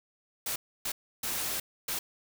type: noise bursts at uneven times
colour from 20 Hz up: white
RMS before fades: -33 dBFS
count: 4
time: 0.46-0.56 / 0.85-0.92 / 1.23-1.6 / 1.88-1.99 s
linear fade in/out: 5 ms
effects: none